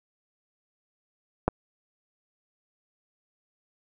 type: clicks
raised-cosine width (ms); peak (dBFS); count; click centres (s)
1; -7 / -27; 2; 1.48 / 1.486
effects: none